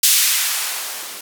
violet noise with band-pass filter sweep, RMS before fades -19 dBFS, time 0.03-1.21 s, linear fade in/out 5 ms, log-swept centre 3500 to 260 Hz, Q 0.76, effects none

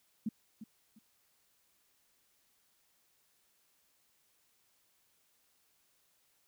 sine tone with echo, 219 Hz, A3, 8 cents flat, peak -31 dBFS, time 0.26-0.29 s, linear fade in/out 5 ms, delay 350 ms, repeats 2, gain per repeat -12 dB, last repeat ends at 0.99 s, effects white hiss -73 dBFS RMS until 6.47 s

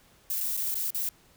violet noise with dropouts, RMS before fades -30 dBFS, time 0.3-1.09 s, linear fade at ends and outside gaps 2 ms, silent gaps 0.405-0.408 / 0.568-0.573 / 0.744-0.753 / 0.905-0.946 s, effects pink hiss -60 dBFS RMS until 1.36 s

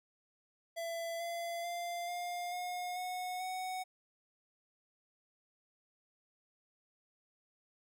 square tone with pitch steps, 670 / 681.7 / 693.6 / 705.8 / 718.1 / 730.6 / 743.4 Hz, E5 / F5 / F5 / F5 / F5 / F#5 / F#5, +28 / -42 / -12 / +18 / +48 / -22 / +8 cents, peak -38 dBFS, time 0.76-3.84 s, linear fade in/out 20 ms, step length 440 ms, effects none

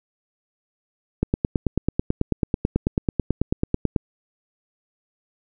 click train, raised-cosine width 3 ms, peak -6 dBFS, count 26, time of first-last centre 1.23-3.962 s, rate 9.15 Hz, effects none

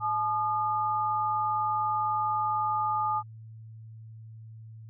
sine tone pair together, 857.8 / 1218 Hz, A5 / D#6, -44 / -37 cents, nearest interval tritone, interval 607 cents, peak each -28 dBFS, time 0-3.23 s, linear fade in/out 50 ms, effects added 111 Hz sine -43 dBFS peak until 4.89 s

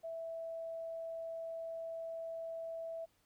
sine tone, 658 Hz, E5, 3 cents flat, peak -40 dBFS, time 0.03-3.06 s, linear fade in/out 20 ms, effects pink hiss -74 dBFS RMS until 3.25 s

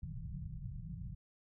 white low-pass noise, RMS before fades -44 dBFS, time 0.02-1.15 s, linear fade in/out 10 ms, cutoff 180 Hz, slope 96 dB/octave, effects none

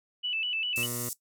sine tone with vibrato, 2794 Hz, F7, in tune, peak -28 dBFS, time 0.23-0.87 s, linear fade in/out 20 ms, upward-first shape square, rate 5 Hz, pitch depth 99 cents each way
pink band-pass noise, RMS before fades -36 dBFS, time 0.76-1.13 s, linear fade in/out 0 ms, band 6500 to 16000 Hz, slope 24 dB/octave
15% pulse tone, 120.7 Hz, B2, 39 cents flat, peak -29 dBFS, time 0.77-1.09 s, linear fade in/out 5 ms
effects noise-tail reverb RT60 0.1 s tail -17 dB re dry

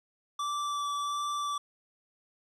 square tone with vibrato, 1162 Hz, D6, 19 cents flat, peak -31 dBFS, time 0.39-1.58 s, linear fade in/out 5 ms, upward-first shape sine, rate 1.4 Hz, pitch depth 11 cents each way, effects low-pass 8000 Hz 12 dB/octave + 12-bit

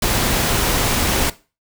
pink noise, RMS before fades -18 dBFS, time 0.02-1.3 s, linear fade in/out 5 ms, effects noise-tail reverb RT60 0.3 s tail -17 dB re dry

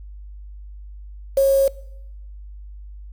sine tone with quantisation, 545 Hz, C#5, 29 cents flat, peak -12 dBFS, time 1.37-1.68 s, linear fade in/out 5 ms, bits 5, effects noise-tail reverb RT60 0.8 s tail -21 dB re dry + added 50 Hz sine -35 dBFS peak until 3.12 s

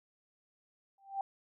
sine tone with exponential growth, 785 Hz, G5, 2 cents sharp, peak -29 dBFS, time 0.98-1.21 s, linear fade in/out 2 ms, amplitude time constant 49 ms, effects none

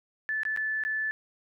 sine tone with dropouts, 1744 Hz, A6, 16 cents flat, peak -27 dBFS, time 0.29-1.11 s, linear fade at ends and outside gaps 0 ms, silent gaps 0.433-0.452 / 0.563-0.573 / 0.837-0.85 s, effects none

